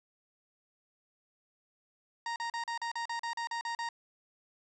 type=tone bursts; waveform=30% pulse; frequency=932.3 Hz; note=A#5; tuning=in tune; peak=-31 dBFS; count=12; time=2.26-3.889 s; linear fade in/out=2 ms; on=100 ms; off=39 ms; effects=resampled to 16000 Hz + 11-bit